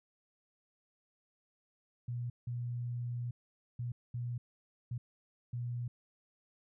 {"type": "tone bursts at uneven times", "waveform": "sine", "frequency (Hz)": 120.9, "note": "B2", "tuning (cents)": -36, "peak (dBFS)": -35, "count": 6, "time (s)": [[2.08, 2.3], [2.47, 3.31], [3.79, 3.92], [4.14, 4.38], [4.91, 4.98], [5.53, 5.88]], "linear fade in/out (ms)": 5, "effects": []}